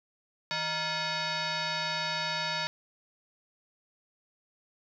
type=tone with frequency modulation; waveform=sine; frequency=1396.9 Hz; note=F6; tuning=in tune; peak=-29 dBFS; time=0.51-2.67 s; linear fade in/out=0 ms; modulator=779 Hz; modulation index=4.6; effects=none